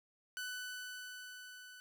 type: tone with level ramp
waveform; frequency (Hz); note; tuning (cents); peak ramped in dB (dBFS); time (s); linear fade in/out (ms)
sawtooth; 1496; F#6; +19; -36 to -49; 0.37-1.8; 0
effects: none